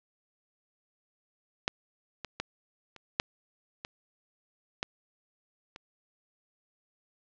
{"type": "clicks", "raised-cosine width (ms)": 0.2, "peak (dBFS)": [-9, -19, -14, -30, -7, -20, -13, -26], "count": 8, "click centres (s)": [1.679, 2.247, 2.4, 2.963, 3.199, 3.849, 4.829, 5.761], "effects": ["low-pass 5000 Hz 12 dB/octave"]}